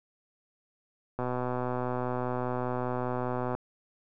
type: click train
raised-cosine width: 1 ms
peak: -18 dBFS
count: 296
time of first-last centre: 1.19-3.55 s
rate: 125 Hz
effects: none